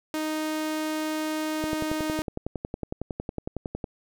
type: tone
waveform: sawtooth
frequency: 310.6 Hz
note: D#4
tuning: 3 cents flat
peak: -23 dBFS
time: 0.14-2.22 s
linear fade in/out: 0 ms
type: click train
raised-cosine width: 2 ms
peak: -17 dBFS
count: 25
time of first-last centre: 1.64-3.842 s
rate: 10.9 Hz
effects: none